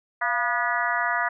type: harmonic tone with a mistuned harmonic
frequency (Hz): 243.3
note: B3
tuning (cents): -26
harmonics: 3 / 4 / 5 / 6 / 7 / 8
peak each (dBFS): -29 / -29 / -29 / -29 / -29 / -29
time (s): 0.21-1.29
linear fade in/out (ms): 10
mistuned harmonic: 3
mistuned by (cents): -83
effects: none